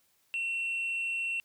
sine tone with frequency modulation, 2717 Hz, F7, 48 cents flat, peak -28 dBFS, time 0.34-1.4 s, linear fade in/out 0 ms, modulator 201 Hz, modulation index 0.2, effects tanh soft clip ceiling -28 dBFS + white hiss -70 dBFS RMS until 1.44 s

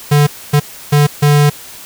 square tone bursts at uneven times, 146.4 Hz, D3, 5 cents flat, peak -7 dBFS, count 4, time 0.11-0.27 / 0.53-0.6 / 0.92-1.07 / 1.22-1.5 s, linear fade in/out 10 ms, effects white hiss -33 dBFS RMS until 1.85 s

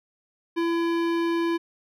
sine tone with hard clipping, 336.4 Hz, E4, 35 cents sharp, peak -24 dBFS, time 0.56-1.58 s, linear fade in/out 20 ms, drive 17 dB, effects none

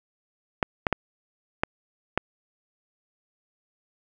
clicks, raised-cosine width 0.5 ms, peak -6 dBFS, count 5, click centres 0.628 / 0.868 / 0.927 / 1.635 / 2.176 s, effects none

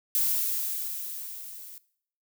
violet noise with level ramp, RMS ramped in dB -24 to -45 dBFS, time 0.15-1.78 s, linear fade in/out 0 ms, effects noise-tail reverb RT60 0.6 s tail -19 dB re dry

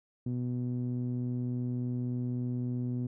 sawtooth tone with low-pass filter, 123.47 Hz, B2, in tune, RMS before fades -33 dBFS, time 0.26-3.07 s, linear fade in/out 5 ms, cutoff 250 Hz, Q 2, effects none

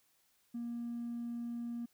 sine tone with hard clipping, 236.4 Hz, A#3, 24 cents sharp, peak -38 dBFS, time 0.54-1.86 s, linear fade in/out 10 ms, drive 1 dB, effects white hiss -73 dBFS RMS until 1.93 s

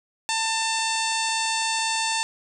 harmonic tone, 894 Hz, A5, 27 cents sharp, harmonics 1 / 2 / 3 / 4 / 5 / 6 / 7 / 8 / 9 / 10, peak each -27 / -32 / -30 / -32 / -31 / -36 / -36 / -34 / -35 / -37 dBFS, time 0.29-2.23 s, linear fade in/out 0 ms, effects 9-bit

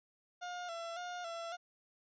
30% pulse tone with vibrato, 692 Hz, F5, 16 cents flat, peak -38 dBFS, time 0.41-1.57 s, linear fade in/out 20 ms, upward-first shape square, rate 1.8 Hz, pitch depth 51 cents each way, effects resampled to 16000 Hz

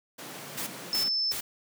pink high-pass noise, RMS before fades -42 dBFS, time 0.18-1.09 s, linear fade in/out 10 ms, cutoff 130 Hz, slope 48 dB/octave
white noise bursts, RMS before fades -34 dBFS, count 3, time 0.57-1.41 s, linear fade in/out 10 ms, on 100 ms, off 270 ms
sine tone, 5274 Hz, E8, in tune, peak -25 dBFS, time 0.93-1.32 s, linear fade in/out 0 ms
effects none

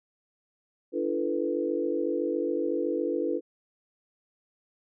sine chord, B half-diminished seventh, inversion first, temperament equal with one note detuned, 293.7 / 341.4 / 440 / 493.9 Hz, D4 / F4 / A4 / B4, 0 / -39 / 0 / 0 cents, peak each -32 / -30 / -32 / -31 dBFS, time 0.92-3.41 s, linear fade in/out 50 ms, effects none

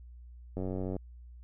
click train, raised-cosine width 2 ms, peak -23 dBFS, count 38, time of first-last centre 0.57-0.965 s, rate 93.7 Hz, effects added 60 Hz sine -47 dBFS peak until 1.43 s

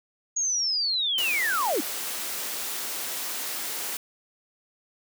sine linear sweep, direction down, 6710 to 241 Hz, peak -23 dBFS, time 0.36-1.81 s, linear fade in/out 10 ms
white high-pass noise, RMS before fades -32 dBFS, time 1.18-3.97 s, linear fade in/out 2 ms, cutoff 250 Hz, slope 12 dB/octave
effects none

